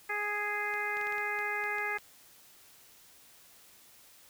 harmonic tone, 415.3 Hz, G#4, in tune, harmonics 1 / 2 / 3 / 4 / 5 / 6, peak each -41 / -39 / -41 / -36 / -35 / -43 dBFS, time 0.09-1.98 s, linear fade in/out 10 ms
clicks, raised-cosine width 0.2 ms, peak -30 dBFS, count 10, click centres 0.739 / 0.97 / 1.013 / 1.07 / 1.124 / 1.182 / 1.389 / 1.639 / 1.784 / 1.985 s
effects white hiss -58 dBFS RMS until 4.29 s

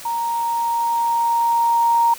sine tone with level ramp, 932.3 Hz, A#5, in tune, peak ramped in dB -20 to -12 dBFS, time 0.05-2.14 s, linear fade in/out 5 ms, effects white hiss -37 dBFS RMS until 2.18 s

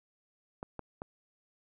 clicks, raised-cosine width 1 ms, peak -25 dBFS, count 3, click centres 0.629 / 0.793 / 1.019 s, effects none

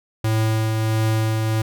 square tone with tremolo, 110.3 Hz, A2, 5 cents sharp, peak -17 dBFS, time 0.24-1.62 s, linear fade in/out 5 ms, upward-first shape triangle, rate 1.5 Hz, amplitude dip 30%, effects none

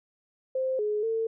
sine tone with pitch steps, 522 / 421 / 450.3 Hz, C5 / G#4 / A4, -4 / +24 / +40 cents, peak -25 dBFS, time 0.55-1.27 s, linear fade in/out 5 ms, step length 240 ms, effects none

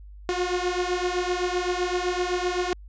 sawtooth beating tone pair, 355.5 / 363.3 Hz, F4 / F#4, +31 / -32 cents, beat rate 7.8 Hz, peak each -23 dBFS, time 0.29-2.73 s, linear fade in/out 0 ms, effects added 50 Hz sine -41 dBFS peak until 2.88 s + resampled to 16000 Hz

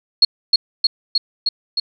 sine tone with echo, 4315 Hz, C#8, 47 cents flat, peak -6 dBFS, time 0.22-0.25 s, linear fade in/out 5 ms, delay 310 ms, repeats 5, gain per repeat -2 dB, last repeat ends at 1.8 s, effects none

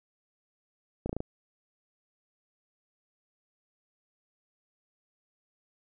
slowing click train, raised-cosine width 2 ms, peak -19 dBFS, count 5, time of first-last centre 1.06-1.204 s, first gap 34 ms, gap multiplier 1.04, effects none

